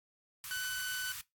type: band-stop noise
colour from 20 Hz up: white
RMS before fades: -44 dBFS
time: 0.44-1.21 s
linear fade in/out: 0 ms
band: 150 to 970 Hz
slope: 96 dB/octave
type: tone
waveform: sawtooth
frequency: 1503 Hz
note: F#6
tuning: 27 cents sharp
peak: -32 dBFS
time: 0.51-1.12 s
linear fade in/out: 0 ms
effects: noise-tail reverb RT60 0.2 s tail -22 dB re dry + AAC 64 kbps